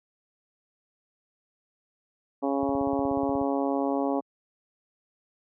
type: harmonic tone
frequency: 138.59 Hz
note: C#3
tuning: in tune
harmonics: 2 / 3 / 4 / 5 / 6 / 7 / 8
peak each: -27 / -32 / -31 / -33 / -34 / -39 / -40 dBFS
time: 2.42-4.21 s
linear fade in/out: 20 ms
type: click train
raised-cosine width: 5 ms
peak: -27 dBFS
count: 14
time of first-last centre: 2.63-3.413 s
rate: 16.6 Hz
effects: high-pass 60 Hz 12 dB/octave